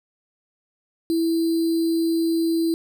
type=tone with sample-and-hold; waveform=sine; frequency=329.6 Hz; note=E4; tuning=in tune; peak=-18 dBFS; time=1.1-2.74 s; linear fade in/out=0 ms; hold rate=4410 Hz; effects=none